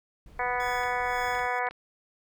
brown noise, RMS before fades -48 dBFS, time 0.26-1.47 s, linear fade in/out 2 ms
harmonic tone, 246.9 Hz, B3, in tune, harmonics 2 / 3 / 4 / 5 / 6 / 7 / 8 / 9, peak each -35 / -31 / -32 / -38 / -37 / -35 / -37 / -37 dBFS, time 0.39-1.69 s, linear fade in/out 5 ms
15% pulse tone with tremolo, 1694 Hz, G#6, 34 cents sharp, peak -33 dBFS, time 0.6-1.59 s, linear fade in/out 0 ms, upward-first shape sine, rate 1.9 Hz, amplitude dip 75%
clicks, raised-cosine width 0.3 ms, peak -29 dBFS, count 5, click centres 0.835 / 1.351 / 1.392 / 1.67 / 1.71 s
effects none

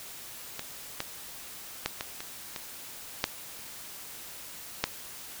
clicks, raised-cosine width 0.2 ms, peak -17 / -13 / -10 / -15 / -20 / -18 / -7 / -7 dBFS, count 8, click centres 0.594 / 1.004 / 1.86 / 2.009 / 2.205 / 2.562 / 3.241 / 4.84 s, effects white hiss -44 dBFS RMS until 5.4 s

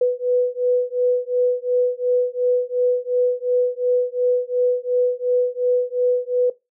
sine beating tone pair, 493.9 / 496.7 Hz, B4 / B4, 0 / +10 cents, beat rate 2.8 Hz, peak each -19 dBFS, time 0.01-6.5 s, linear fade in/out 5 ms, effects noise-tail reverb RT60 0.2 s tail -18 dB re dry

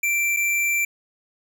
square tone with dropouts, 2349 Hz, D7, in tune, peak -20 dBFS, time 0.03-0.85 s, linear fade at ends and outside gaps 5 ms, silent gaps 0.365-0.369 s, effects none

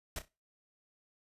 pink noise with echo, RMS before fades -38 dBFS, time 0.16-0.19 s, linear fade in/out 2 ms, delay 31 ms, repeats 3, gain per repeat -12 dB, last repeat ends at 0.283 s, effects noise-tail reverb RT60 0.3 s tail -24 dB re dry + resampled to 32000 Hz

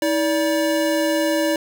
square tone pair together, 320 / 579.5 Hz, D#4 / D5, +49 / -23 cents, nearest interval minor seventh, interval 1028 cents, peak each -21 dBFS, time 0.02-1.56 s, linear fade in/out 2 ms, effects none

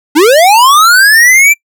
square linear sweep, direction up, 277.2 to 2365 Hz, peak -3 dBFS, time 0.15-1.54 s, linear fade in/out 20 ms, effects noise-tail reverb RT60 0.1 s tail -25 dB re dry

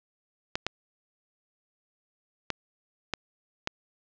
clicks, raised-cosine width 0.2 ms, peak -10 dBFS, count 5, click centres 0.555 / 0.666 / 2.503 / 3.137 / 3.674 s, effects low-pass 5000 Hz 12 dB/octave

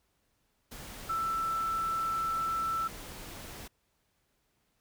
sine tone in noise, 1329 Hz, E6, 14 cents sharp, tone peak -29 dBFS, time 1.09-2.88 s, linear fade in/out 10 ms, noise pink, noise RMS -45 dBFS, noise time 0.71-3.68 s, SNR +13 dB, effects pink hiss -75 dBFS RMS until 4.8 s

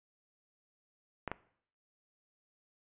clicks, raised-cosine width 0.5 ms, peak -20 dBFS, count 2, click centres 1.277 / 1.316 s, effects noise-tail reverb RT60 0.6 s tail -19 dB re dry + resampled to 8000 Hz

